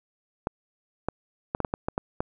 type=clicks; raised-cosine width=1 ms; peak=-12 dBFS; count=9; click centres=0.471 / 1.086 / 1.549 / 1.603 / 1.648 / 1.739 / 1.885 / 1.979 / 2.205 s; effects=none